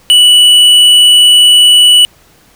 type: tone with hard clipping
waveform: sine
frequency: 2955 Hz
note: F#7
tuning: 3 cents flat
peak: -3 dBFS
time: 0.1-2.05 s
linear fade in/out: 0 ms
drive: 7 dB
effects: pink hiss -45 dBFS RMS until 2.55 s